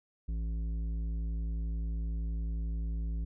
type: tone with tanh clipping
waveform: sine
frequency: 55.5 Hz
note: A1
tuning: 16 cents sharp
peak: -33 dBFS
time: 0.28-3.25 s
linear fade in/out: 10 ms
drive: 10 dB
effects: none